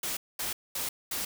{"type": "noise bursts", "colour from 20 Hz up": "white", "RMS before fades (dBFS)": -33, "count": 4, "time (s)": [0.03, 1.25], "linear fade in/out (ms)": 5, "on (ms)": 140, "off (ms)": 220, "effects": []}